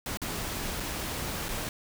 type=noise with dropouts; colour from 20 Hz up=pink; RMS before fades=-34 dBFS; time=0.06-1.69 s; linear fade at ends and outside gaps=1 ms; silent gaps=0.172-0.217 / 0.799-0.803 / 1.485-1.489 s; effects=none